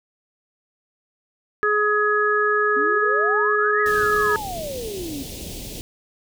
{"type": "harmonic tone", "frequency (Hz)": 420, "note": "G#4", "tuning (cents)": 19, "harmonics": [1, 3, 4], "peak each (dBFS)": [-21, -21, -21], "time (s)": [1.63, 4.36], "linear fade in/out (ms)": 0}
{"type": "exponential two-way sweep", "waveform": "sine", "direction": "up then down", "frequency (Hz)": [261.7, 2002, 261.7], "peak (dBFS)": -28, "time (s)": [2.76, 5.23], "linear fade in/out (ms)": 10, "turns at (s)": 3.81}
{"type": "band-stop noise", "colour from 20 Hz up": "pink", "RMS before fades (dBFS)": -34, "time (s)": [3.86, 5.81], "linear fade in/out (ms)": 0, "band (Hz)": [600, 2800], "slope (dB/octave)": 24}
{"effects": []}